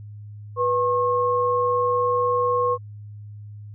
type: tone pair together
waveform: sine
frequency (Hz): 490.8 / 1080.4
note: B4 / C#6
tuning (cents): -11 / -45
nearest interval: octave + major second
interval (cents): 1366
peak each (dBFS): -21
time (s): 0.56-2.78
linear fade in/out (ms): 50
effects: added 104 Hz sine -36 dBFS peak until 3.74 s